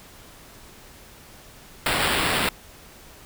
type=noise with sample-and-hold; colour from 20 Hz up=violet; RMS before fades=-23 dBFS; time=1.86-2.49 s; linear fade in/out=2 ms; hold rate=6300 Hz; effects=pink hiss -47 dBFS RMS until 3.25 s

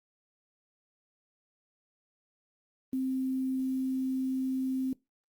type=tone with quantisation; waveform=sine; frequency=261.6 Hz; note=C4; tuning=in tune; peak=-28 dBFS; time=2.93-4.93 s; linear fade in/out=2 ms; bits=9; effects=noise-tail reverb RT60 0.2 s tail -21 dB re dry + Opus 32 kbps

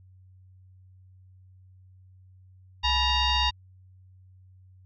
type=tone with frequency modulation; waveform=sine; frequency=1895 Hz; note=A#6; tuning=28 cents sharp; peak=-21 dBFS; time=2.83-3.51 s; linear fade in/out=20 ms; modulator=915 Hz; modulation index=2.8; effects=added 93 Hz sine -51 dBFS peak until 4.85 s

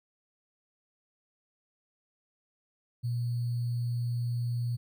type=tone with sample-and-hold; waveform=sine; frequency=120 Hz; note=B2; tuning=49 cents flat; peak=-28 dBFS; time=3.03-4.77 s; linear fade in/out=20 ms; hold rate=4410 Hz; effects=none

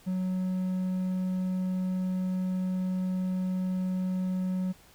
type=tone; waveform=triangle; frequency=185 Hz; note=F#3; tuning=in tune; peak=-25 dBFS; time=0.06-4.73 s; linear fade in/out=20 ms; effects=pink hiss -57 dBFS RMS until 4.94 s

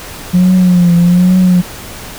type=tone with vibrato; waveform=sine; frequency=178.4 Hz; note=F3; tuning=37 cents sharp; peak=-3 dBFS; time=0.33-1.62 s; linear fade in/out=20 ms; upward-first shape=triangle; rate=1.2 Hz; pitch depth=71 cents each way; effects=tanh soft clip ceiling -2 dBFS + pink hiss -28 dBFS RMS until 2.18 s

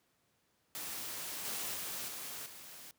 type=noise with level steps; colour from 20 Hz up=white; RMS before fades=-42 / -39 / -41 / -44 / -51 dBFS; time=0.75-2.91 s; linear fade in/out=0 ms; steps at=1.45 / 1.74 / 2.08 / 2.46 s; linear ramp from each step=2 ms; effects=pink hiss -75 dBFS RMS until 2.98 s + high-pass 100 Hz 12 dB/octave

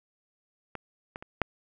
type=clicks; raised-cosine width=0.5 ms; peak=-21 / -22 / -27 / -9 dBFS; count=4; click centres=0.753 / 1.159 / 1.225 / 1.417 s; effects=none

